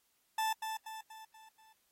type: tone with echo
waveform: 40% pulse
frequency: 880 Hz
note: A5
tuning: in tune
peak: -30 dBFS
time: 0.38-0.53 s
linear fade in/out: 5 ms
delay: 240 ms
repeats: 5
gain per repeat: -6 dB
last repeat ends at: 1.73 s
effects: white hiss -75 dBFS RMS until 1.91 s + AAC 48 kbps